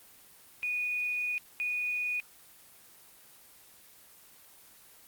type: tone bursts at uneven times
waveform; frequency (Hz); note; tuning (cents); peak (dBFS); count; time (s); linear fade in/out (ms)
sine; 2467; D#7; -15; -29; 2; 0.63-1.38 / 1.6-2.2; 0
effects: white hiss -56 dBFS RMS until 5.07 s + Opus 24 kbps